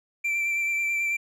triangle tone with vibrato, 2346 Hz, D7, 2 cents flat, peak -22 dBFS, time 0.24-1.17 s, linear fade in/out 10 ms, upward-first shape sine, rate 9.2 Hz, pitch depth 17 cents each way, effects none

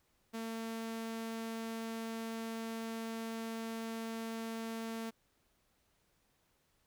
sawtooth tone, 226 Hz, A3, 47 cents sharp, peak -35 dBFS, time 0.33-5.11 s, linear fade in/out 20 ms, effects pink hiss -75 dBFS RMS until 6.86 s

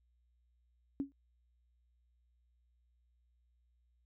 sine tone with exponential decay, 277.2 Hz, C#4, in tune, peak -29 dBFS, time 1-1.12 s, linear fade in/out 0 ms, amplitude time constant 26 ms, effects added 60 Hz sine -70 dBFS peak until 4.05 s

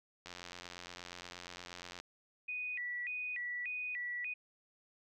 click train, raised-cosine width 0.2 ms, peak -29 dBFS, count 155, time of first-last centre 0.26-2 s, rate 88.5 Hz
sine tone with vibrato, 2202 Hz, C#7, 12 cents flat, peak -37 dBFS, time 2.48-4.34 s, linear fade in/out 10 ms, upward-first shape square, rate 1.7 Hz, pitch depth 210 cents each way
effects none

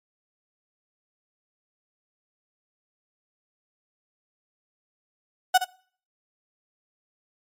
35% pulse tone with echo, 740 Hz, F#5, in tune, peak -12 dBFS, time 5.54-5.58 s, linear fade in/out 10 ms, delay 68 ms, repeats 1, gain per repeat -10 dB, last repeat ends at 5.648 s, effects noise-tail reverb RT60 0.5 s tail -23 dB re dry + MP3 64 kbps

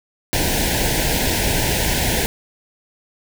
pink band-stop noise, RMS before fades -19 dBFS, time 0.33-2.26 s, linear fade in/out 0 ms, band 970 to 1500 Hz, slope 96 dB/octave, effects none

